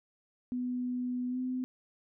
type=tone with pitch glide; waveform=sine; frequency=248.6 to 254.6 Hz; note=B3 to C4; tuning=+12 to -47 cents; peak=-31 dBFS; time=0.52-1.64 s; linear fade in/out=0 ms; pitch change=+41 cents; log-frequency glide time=1.29-1.38 s; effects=none